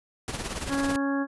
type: noise with tremolo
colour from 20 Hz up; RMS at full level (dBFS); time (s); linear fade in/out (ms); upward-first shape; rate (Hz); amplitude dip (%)
pink; -31; 0.28-0.96; 0; sine; 18; 60
type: harmonic tone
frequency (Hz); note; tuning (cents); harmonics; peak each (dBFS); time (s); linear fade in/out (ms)
277.2; C#4; 0; 1 / 2 / 3 / 4 / 5 / 6; -25 / -34 / -38 / -36 / -41 / -35; 0.68-1.27; 50
effects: resampled to 24000 Hz